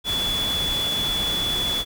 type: tone in noise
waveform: sine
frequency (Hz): 3428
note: A7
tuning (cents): -46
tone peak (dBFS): -22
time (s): 0.04-1.85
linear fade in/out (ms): 50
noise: pink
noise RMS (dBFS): -30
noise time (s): 0.04-1.85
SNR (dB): +5
effects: none